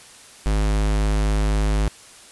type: tone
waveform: square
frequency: 51.91 Hz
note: G#1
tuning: in tune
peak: -18 dBFS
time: 0.46-1.88 s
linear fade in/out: 0 ms
effects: white hiss -45 dBFS RMS until 2.31 s + resampled to 24000 Hz